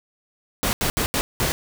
pink noise bursts at uneven times, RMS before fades -22 dBFS, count 5, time 0.63-0.73 / 0.81-0.9 / 0.97-1.06 / 1.14-1.21 / 1.4-1.52 s, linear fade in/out 0 ms, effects none

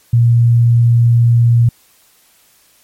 sine tone, 118.1 Hz, A#2, 23 cents sharp, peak -6 dBFS, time 0.13-1.69 s, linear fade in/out 5 ms, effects white hiss -51 dBFS RMS until 2.83 s + MP3 64 kbps

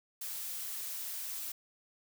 blue noise, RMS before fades -40 dBFS, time 0.21-1.52 s, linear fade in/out 5 ms, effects none

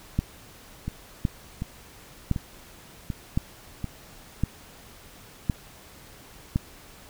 two click trains, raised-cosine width 5 ms, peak -10 / -17 dBFS, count 7 / 5, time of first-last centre 0.19-6.559 / 0.88-3.843 s, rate 0.942 / 1.35 Hz, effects pink hiss -49 dBFS RMS until 7.09 s

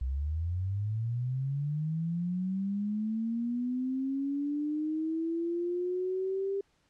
sine linear sweep, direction up, 61.74 to 397.3 Hz, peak -29 dBFS, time 0.01-6.61 s, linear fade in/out 5 ms, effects pink hiss -71 dBFS RMS until 6.89 s + low-pass 7000 Hz 12 dB/octave

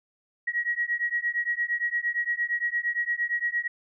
sine beating tone pair, 1900 / 1908.7 Hz, A#6 / A#6, +33 / +40 cents, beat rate 8.7 Hz, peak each -28 dBFS, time 0.47-3.68 s, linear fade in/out 10 ms, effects none

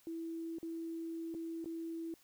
sine tone with dropouts, 329.6 Hz, E4, in tune, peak -39 dBFS, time 0.07-2.14 s, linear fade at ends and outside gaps 1 ms, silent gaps 0.585-0.629 / 1.342-1.348 / 1.644-1.658 s, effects white hiss -67 dBFS RMS until 2.23 s

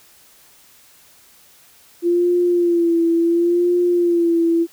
sine tone with vibrato, 343.3 Hz, F4, 30 cents flat, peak -13 dBFS, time 2.02-4.67 s, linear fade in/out 50 ms, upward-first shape sine, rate 0.71 Hz, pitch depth 48 cents each way, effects white hiss -50 dBFS RMS until 4.72 s

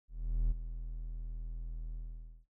triangle tone with ADSR envelope, 40.57 Hz, E1, 27 cents flat, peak -24 dBFS, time 0.08-2.46 s, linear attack 430 ms, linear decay 18 ms, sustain -12 dB, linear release 510 ms, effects noise-tail reverb RT60 0.2 s tail -18 dB re dry

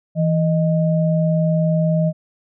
sine tone pair together, 164.1 / 619.6 Hz, E3 / D#5, -8 / -7 cents, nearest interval octave + major seventh, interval 2301 cents, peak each -15 / -21 dBFS, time 0.15-2.13 s, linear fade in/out 50 ms, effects none

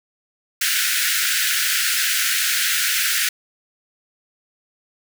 pink high-pass noise, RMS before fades -20 dBFS, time 0.61-3.29 s, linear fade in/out 5 ms, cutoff 1400 Hz, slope 96 dB/octave, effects none

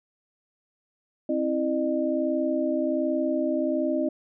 sine tone cluster, 264.7 / 326 / 607 Hz, C4 / E4 / D#5, +20 / -19 / -43 cents, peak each -27 dBFS, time 1.29-4.09 s, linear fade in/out 5 ms, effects none

